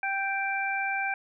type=harmonic tone; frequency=784 Hz; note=G5; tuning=in tune; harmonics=1 / 2 / 3; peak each=-31 / -31 / -31 dBFS; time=0.03-1.14 s; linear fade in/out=2 ms; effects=none